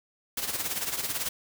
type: noise with tremolo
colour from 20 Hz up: white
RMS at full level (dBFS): -29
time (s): 0.37-1.29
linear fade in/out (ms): 5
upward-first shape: sine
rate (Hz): 18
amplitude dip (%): 65
effects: none